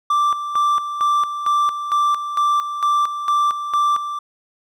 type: tone with tremolo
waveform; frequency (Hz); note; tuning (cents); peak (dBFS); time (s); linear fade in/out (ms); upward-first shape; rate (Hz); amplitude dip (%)
triangle; 1174.7; D6; 0; -12; 0.1-4.19; 5; square; 2.2; 65
effects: none